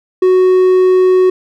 triangle tone, 370 Hz, F#4, in tune, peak -4 dBFS, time 0.22-1.3 s, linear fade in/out 5 ms, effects none

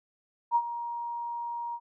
sine tone with ADSR envelope, 944 Hz, A#5, 22 cents sharp, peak -19 dBFS, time 0.51-1.8 s, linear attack 45 ms, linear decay 59 ms, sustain -13 dB, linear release 57 ms, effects none

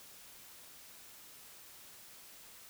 silence, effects white hiss -55 dBFS RMS until 2.69 s

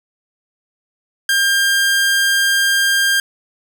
sawtooth tone, 1600 Hz, G6, 35 cents sharp, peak -9 dBFS, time 1.29-3.2 s, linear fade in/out 2 ms, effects none

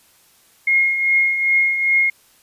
sine tone with tremolo, 2148 Hz, C7, 45 cents sharp, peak -11 dBFS, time 0.67-2.1 s, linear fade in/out 5 ms, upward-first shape triangle, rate 2.5 Hz, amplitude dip 60%, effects white hiss -54 dBFS RMS until 2.42 s + resampled to 32000 Hz

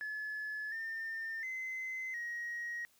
sine tone with pitch steps, 1715 / 1806 / 2053 / 1890 Hz, A6 / A6 / C7 / A#6, -45 / +45 / -33 / +23 cents, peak -36 dBFS, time 0.01-2.85 s, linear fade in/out 0 ms, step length 710 ms, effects tanh soft clip ceiling -35 dBFS + white hiss -69 dBFS RMS until 2.99 s

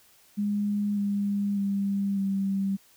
sine tone with pitch steps, 205.4 / 202 / 198.63 / 195.33 Hz, G#3 / G#3 / G3 / G3, -19 / -48 / +23 / -6 cents, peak -24 dBFS, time 0.37-2.77 s, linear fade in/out 20 ms, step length 600 ms, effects white hiss -59 dBFS RMS until 2.96 s

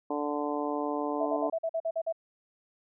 harmonic tone, 146.83 Hz, D3, in tune, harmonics 2 / 3 / 4 / 5 / 6 / 7, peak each -33 / -35 / -36 / -37 / -38 / -38 dBFS, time 0.1-1.5 s, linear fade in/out 5 ms
sine tone bursts, 656 Hz, E5, 9 cents flat, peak -27 dBFS, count 9, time 1.2-2.126 s, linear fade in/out 10 ms, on 62 ms, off 46 ms
effects none

